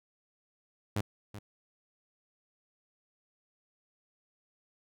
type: tone with echo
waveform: sawtooth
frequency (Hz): 103.1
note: G#2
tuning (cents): -12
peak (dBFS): -25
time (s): 0.96-1.01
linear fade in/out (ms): 5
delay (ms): 380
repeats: 1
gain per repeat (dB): -13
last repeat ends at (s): 1.39
effects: none